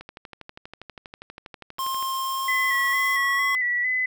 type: click train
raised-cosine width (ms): 0.3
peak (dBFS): -23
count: 26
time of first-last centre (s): 0.01-2.026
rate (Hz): 12.4
type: noise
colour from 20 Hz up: blue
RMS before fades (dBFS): -40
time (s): 1.79-3.17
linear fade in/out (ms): 10
type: tone with pitch glide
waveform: square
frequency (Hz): 1060 to 1099.9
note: C6 to C#6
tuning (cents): +22 to -14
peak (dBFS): -26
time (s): 1.79-3.55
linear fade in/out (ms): 0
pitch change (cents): +64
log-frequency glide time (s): 2.23-3.38
type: tone with vibrato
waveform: sine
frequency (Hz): 1981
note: B6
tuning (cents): +5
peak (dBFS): -21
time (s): 2.48-4.06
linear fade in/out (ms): 5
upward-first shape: square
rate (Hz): 2.2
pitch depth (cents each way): 30
effects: none